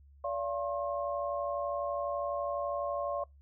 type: tone cluster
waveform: sine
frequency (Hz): 574 / 686 / 1072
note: D5 / F5 / C6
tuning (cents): -40 / -31 / +42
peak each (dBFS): -34 / -37 / -37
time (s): 0.24-3.24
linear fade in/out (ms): 5
effects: noise-tail reverb RT60 0.2 s tail -25 dB re dry + added 70 Hz sine -55 dBFS peak until 3.41 s